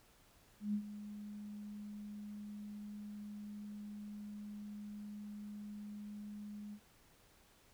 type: tone with ADSR envelope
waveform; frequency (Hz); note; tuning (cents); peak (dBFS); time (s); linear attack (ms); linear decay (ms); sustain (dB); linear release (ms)
sine; 207.7; G#3; 0; -32; 0.6-6.8; 140; 78; -13; 68
effects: pink hiss -67 dBFS RMS until 7.73 s